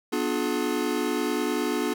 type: chord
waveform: square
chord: B diminished seventh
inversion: none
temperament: just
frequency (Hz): 246.9 / 296.3 / 355.6 / 426.7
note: B3 / D4 / F4 / Ab4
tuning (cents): 0 / +15 / +31 / +47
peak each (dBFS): -31 / -30 / -31 / -31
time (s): 0.12-1.94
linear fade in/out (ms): 10
effects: none